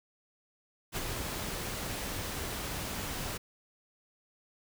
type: noise with ADSR envelope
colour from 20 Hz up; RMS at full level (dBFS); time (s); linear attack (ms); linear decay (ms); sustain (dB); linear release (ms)
pink; -34; 0.92-3.38; 47; 32; -3; 16
effects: none